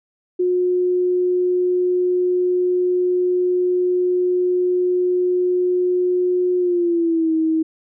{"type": "tone with pitch glide", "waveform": "sine", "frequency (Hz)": [361, 319.8], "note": ["F#4", "D#4"], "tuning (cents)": [-43, 48], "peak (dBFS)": -15, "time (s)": [0.39, 7.63], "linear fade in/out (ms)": 10, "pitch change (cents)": -209, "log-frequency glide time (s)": [6.58, 7.33], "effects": []}